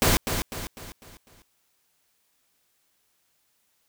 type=noise with echo; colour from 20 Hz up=pink; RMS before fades=-20 dBFS; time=0.02-0.17 s; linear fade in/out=0 ms; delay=250 ms; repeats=5; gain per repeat=-7 dB; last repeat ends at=1.42 s; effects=white hiss -70 dBFS RMS until 3.88 s